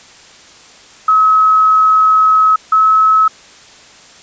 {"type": "tone pair in turn", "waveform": "sine", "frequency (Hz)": [1282, 1290.9], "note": ["E6", "E6"], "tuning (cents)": [-49, -37], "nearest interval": "unison", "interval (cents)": 12, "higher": "second", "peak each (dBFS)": -6, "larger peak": "neither", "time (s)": [[1.08, 2.56], [2.72, 3.28]], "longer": "first", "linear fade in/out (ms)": 5, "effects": ["white hiss -40 dBFS RMS until 4.22 s", "resampled to 16000 Hz"]}